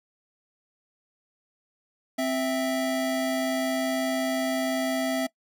square tone pair together, 261.6 / 659.2 Hz, C4 / E5, 0 / 0 cents, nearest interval octave + major third, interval 1600 cents, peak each -28 dBFS, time 2.18-5.27 s, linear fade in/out 10 ms, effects noise-tail reverb RT60 0.1 s tail -22 dB re dry

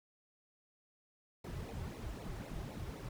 brown noise with flanger, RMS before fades -44 dBFS, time 1.44-3.09 s, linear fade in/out 5 ms, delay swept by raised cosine 0.62 to 4.32 ms, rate 3.9 Hz, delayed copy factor -0.95, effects none

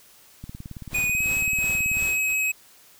click train, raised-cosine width 5 ms, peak -24 dBFS, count 30, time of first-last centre 0.44-2.025 s, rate 18.3 Hz
pink noise with tremolo, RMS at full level -37 dBFS, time 0.89-2.35 s, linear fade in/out 50 ms, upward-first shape sine, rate 2.8 Hz, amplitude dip 100%
square tone with pitch glide, 2477 to 2551 Hz, D#7 to D#7, -8 to +43 cents, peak -22 dBFS, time 0.94-2.52 s, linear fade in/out 10 ms, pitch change +51 cents, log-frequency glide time 1.09-1.22 s
effects white hiss -53 dBFS RMS until 2.99 s

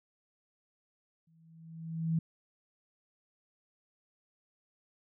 sine tone with exponential growth, 163 Hz, E3, 19 cents flat, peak -25 dBFS, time 1.27-2.19 s, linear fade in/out 5 ms, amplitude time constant 200 ms, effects none

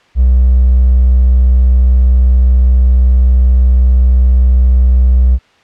triangle tone with hard clipping, 62.6 Hz, B1, 24 cents sharp, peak -4 dBFS, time 0.15-5.39 s, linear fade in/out 50 ms, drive 2 dB, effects white hiss -48 dBFS RMS until 5.63 s + low-pass 3000 Hz 12 dB/octave

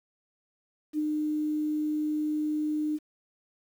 sine tone with ADSR envelope, 303.9 Hz, D#4, 41 cents flat, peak -24 dBFS, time 0.93-2.99 s, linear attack 53 ms, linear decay 28 ms, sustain -2 dB, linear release 39 ms, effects 9-bit

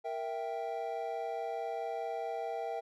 triangle chord, E diminished, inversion second, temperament equal, 466.2 / 659.3 / 784 Hz, Bb4 / E5 / G5, 0 / 0 / 0 cents, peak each -38 / -37 / -37 dBFS, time 0.04-2.81 s, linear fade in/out 20 ms, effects none

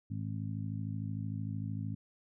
harmonic tone, 53.2 Hz, G#1, 42 cents sharp, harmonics 2 / 3 / 4 / 5, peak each -37 / -41 / -43 / -45 dBFS, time 0.1-1.95 s, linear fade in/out 10 ms, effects none

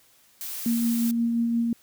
blue noise, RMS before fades -34 dBFS, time 0.41-1.11 s, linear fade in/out 0 ms
sine tone with tremolo, 233.1 Hz, A#3, in tune, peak -20 dBFS, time 0.66-1.73 s, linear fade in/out 2 ms, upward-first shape sine, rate 5.7 Hz, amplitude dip 25%
effects white hiss -59 dBFS RMS until 1.82 s

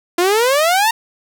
sawtooth exponential sweep, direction up, 338.9 to 933 Hz, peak -8 dBFS, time 0.18-0.91 s, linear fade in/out 5 ms, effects none

